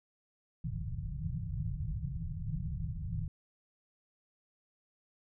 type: low-pass noise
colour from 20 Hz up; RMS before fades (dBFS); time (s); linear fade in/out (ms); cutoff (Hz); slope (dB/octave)
white; -37; 0.64-3.28; 2; 170; 96
effects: none